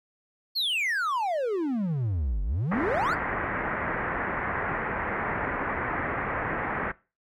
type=exponential two-way sweep; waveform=triangle; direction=down then up; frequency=4473 to 45.41 to 1647 Hz; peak=-23 dBFS; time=0.55-3.15 s; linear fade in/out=20 ms; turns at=2.43 s
type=low-pass noise; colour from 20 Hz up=white; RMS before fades=-30 dBFS; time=2.71-6.92 s; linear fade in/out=10 ms; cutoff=2000 Hz; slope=48 dB/octave
effects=noise-tail reverb RT60 0.3 s tail -20 dB re dry

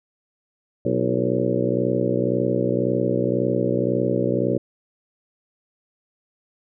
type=harmonic tone with a mistuned harmonic; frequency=61.9 Hz; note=B1; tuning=5 cents sharp; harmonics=2 / 3 / 4 / 5 / 6 / 7 / 8 / 9; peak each=-27 / -27 / -27 / -27 / -27 / -27 / -27 / -27 dBFS; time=0.85-4.58 s; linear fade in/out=5 ms; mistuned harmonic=5; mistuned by=+71 cents; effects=none

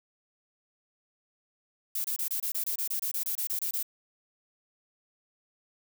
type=noise bursts; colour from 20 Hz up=violet; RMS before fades=-31 dBFS; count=16; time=1.95-3.829 s; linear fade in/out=5 ms; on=94 ms; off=25 ms; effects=none

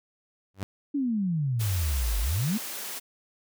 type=tone with exponential growth; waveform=sawtooth; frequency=96.9 Hz; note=G2; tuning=20 cents flat; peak=-24 dBFS; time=0.54-0.63 s; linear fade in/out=0 ms; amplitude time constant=18 ms
type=exponential two-way sweep; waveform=sine; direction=down then up; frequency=295.5 to 48.16 to 237.8 Hz; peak=-24 dBFS; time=0.94-2.58 s; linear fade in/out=10 ms; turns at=2.19 s
type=high-pass noise; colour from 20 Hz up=white; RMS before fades=-36 dBFS; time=1.59-3 s; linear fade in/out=20 ms; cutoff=220 Hz; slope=12 dB/octave
effects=none

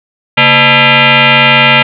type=tone with frequency modulation; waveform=sine; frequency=233.1 Hz; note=A#3; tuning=in tune; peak=-3 dBFS; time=0.37-1.83 s; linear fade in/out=10 ms; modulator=371 Hz; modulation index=7.9; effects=none

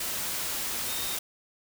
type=tone in noise; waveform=sine; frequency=3690 Hz; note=A#7; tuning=18 cents flat; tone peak=-38 dBFS; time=0.88-1.16 s; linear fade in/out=5 ms; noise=white; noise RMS=-32 dBFS; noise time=0-1.19 s; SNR=-9 dB; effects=none

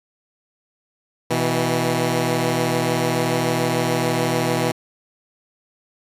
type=tone pair together; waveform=10% pulse; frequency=123.47 / 162.34 Hz; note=B2 / E3; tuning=0 / -26 cents; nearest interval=perfect fourth; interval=474 cents; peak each=-13 dBFS; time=1.3-4.72 s; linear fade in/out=10 ms; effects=resampled to 32000 Hz

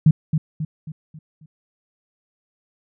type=tone with echo; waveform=sine; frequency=155.56 Hz; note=D#3; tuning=in tune; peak=-8 dBFS; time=0.06-0.11 s; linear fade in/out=5 ms; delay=270 ms; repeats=5; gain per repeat=-7 dB; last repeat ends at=1.46 s; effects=none

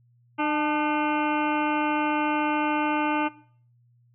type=harmonic tone with a mistuned harmonic; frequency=302.3 Hz; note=D#4; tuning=50 cents flat; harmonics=1 / 2 / 3 / 4 / 5 / 7 / 8 / 9 / 10; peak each=-26 / -34 / -27 / -32 / -34 / -37 / -37 / -36 / -43 dBFS; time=0.38-3.29 s; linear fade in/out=20 ms; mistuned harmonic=3; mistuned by=-47 cents; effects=noise-tail reverb RT60 0.5 s tail -19 dB re dry + added 120 Hz sine -58 dBFS peak until 4.14 s

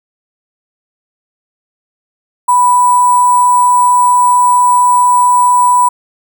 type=tone with sample-and-hold; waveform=sine; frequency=987.8 Hz; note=B5; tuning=in tune; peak=-5 dBFS; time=2.48-5.89 s; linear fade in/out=10 ms; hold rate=8820 Hz; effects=none

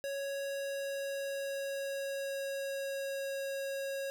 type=tone with pitch glide; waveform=square; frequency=554.4 to 547.7 Hz; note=C#5 to C#5; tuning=0 to -21 cents; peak=-36 dBFS; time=0.04-4.1 s; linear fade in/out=0 ms; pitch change=-21 cents; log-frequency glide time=0.44-3.4 s; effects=none

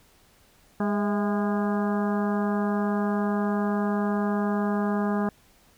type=harmonic tone with a mistuned harmonic; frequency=204.7 Hz; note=G#3; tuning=25 cents flat; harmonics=1 / 2 / 3 / 4 / 5 / 6 / 7 / 8; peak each=-24 / -31 / -34 / -34 / -37 / -37 / -43 / -40 dBFS; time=0.8-5.29 s; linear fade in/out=2 ms; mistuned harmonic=3; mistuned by=+68 cents; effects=pink hiss -59 dBFS RMS until 5.77 s

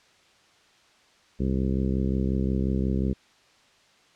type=harmonic tone; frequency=65.6 Hz; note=C2; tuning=5 cents sharp; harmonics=1 / 2 / 3 / 4 / 5 / 6 / 7 / 8; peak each=-27 / -30 / -27 / -33 / -35 / -35 / -40 / -44 dBFS; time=1.39-3.14 s; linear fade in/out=20 ms; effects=white hiss -59 dBFS RMS until 4.15 s + low-pass 5000 Hz 12 dB/octave

